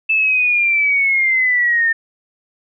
sine linear sweep, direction down, 2637 to 1803 Hz, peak -12 dBFS, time 0.09-1.93 s, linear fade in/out 10 ms, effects none

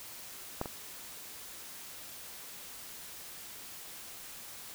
clicks, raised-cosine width 1 ms, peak -18 / -25 dBFS, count 2, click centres 0.614 / 0.658 s, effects white hiss -47 dBFS RMS until 4.74 s

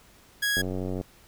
sawtooth tone, 1658 Hz, G#6, 3 cents flat, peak -20 dBFS, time 0.42-0.62 s, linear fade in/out 10 ms
click train, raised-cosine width 2 ms, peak -19 dBFS, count 42, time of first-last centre 0.57-1.012 s, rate 92.8 Hz
effects pink hiss -56 dBFS RMS until 1.27 s

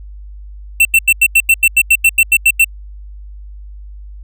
square tone bursts, 2691 Hz, E7, 35 cents sharp, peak -6 dBFS, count 14, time 0.8-2.645 s, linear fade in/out 5 ms, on 51 ms, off 87 ms, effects added 50 Hz sine -29 dBFS peak until 4.23 s

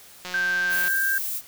click train, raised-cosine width 0.2 ms, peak -17 dBFS, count 115, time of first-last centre 0.25-0.88 s, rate 181 Hz
sine tone with pitch glide, 1568 to 1585.3 Hz, G6 to G6, 0 to +19 cents, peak -21 dBFS, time 0.34-1.18 s, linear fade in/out 2 ms, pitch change +19 cents, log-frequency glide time 0.54-1.05 s
violet noise, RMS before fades -29 dBFS, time 0.69-1.42 s, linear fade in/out 50 ms
effects white hiss -48 dBFS RMS until 1.47 s

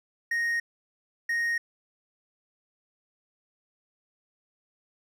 triangle tone pair in turn, 1864.7 / 1864.7 Hz, A#6 / A#6, 0 / 0 cents, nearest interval unison, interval 0 cents, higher neither, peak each -23 dBFS, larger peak neither, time 0.31-0.6 / 1.29-1.58 s, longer neither, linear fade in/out 5 ms, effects none

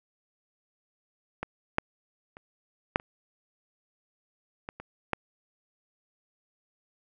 clicks, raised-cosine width 0.5 ms, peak -17 / -8 / -30 / -7 / -30 / -21 / -26 / -11 dBFS, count 8, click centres 1.43 / 1.784 / 2.369 / 2.959 / 2.999 / 4.689 / 4.8 / 5.133 s, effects none

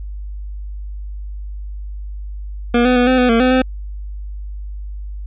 25% pulse tone with pitch steps, 239 / 250.8 / 245.9 / 257.1 / 249.6 / 229.6 / 254.7 / 258 Hz, A#3 / B3 / B3 / C4 / B3 / A#3 / C4 / C4, +43 / +27 / -7 / -30 / +19 / -26 / -46 / -24 cents, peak -7 dBFS, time 2.74-3.62 s, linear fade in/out 5 ms, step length 110 ms, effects added 50 Hz sine -25 dBFS peak until 5.26 s + resampled to 8000 Hz

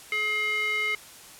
square tone with band-pass filter, 425.1 Hz, G#4, 40 cents sharp, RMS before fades -27 dBFS, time 0.12-0.95 s, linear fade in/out 2 ms, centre 2300 Hz, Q 8, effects white hiss -47 dBFS RMS until 1.39 s + low-pass 12000 Hz 12 dB/octave

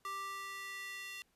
square tone with high-pass filter sweep, 392 Hz, G4, in tune, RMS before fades -44 dBFS, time 0.05-1.22 s, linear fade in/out 0 ms, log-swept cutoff 1100 to 2500 Hz, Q 2.6, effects pink hiss -75 dBFS RMS until 1.35 s + resampled to 32000 Hz

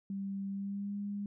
sine tone with pitch glide, 196.4 to 202.9 Hz, G3 to G#3, +4 to -40 cents, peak -35 dBFS, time 0.1-1.26 s, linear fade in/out 2 ms, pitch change +56 cents, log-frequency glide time 0.5-0.97 s, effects none

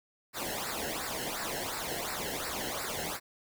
pink noise with flanger, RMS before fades -36 dBFS, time 0.33-3.2 s, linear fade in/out 50 ms, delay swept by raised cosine 0.31 to 0.86 ms, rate 2.8 Hz, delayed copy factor -0.8, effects none

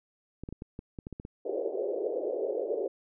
clicks, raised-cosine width 3 ms, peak -26 dBFS, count 10, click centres 0.436 / 0.489 / 0.526 / 0.621 / 0.791 / 0.988 / 1.069 / 1.127 / 1.199 / 1.251 s
pink band-pass noise, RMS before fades -32 dBFS, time 1.45-2.88 s, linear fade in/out 10 ms, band 380 to 570 Hz, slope 48 dB/octave
effects none

